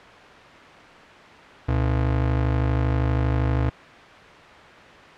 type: ring-modulated tone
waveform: square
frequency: 95.6 Hz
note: G2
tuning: 43 cents flat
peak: -17 dBFS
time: 1.68-3.7 s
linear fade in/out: 10 ms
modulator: 26.3 Hz
effects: white hiss -43 dBFS RMS until 5.17 s + low-pass 2000 Hz 12 dB/octave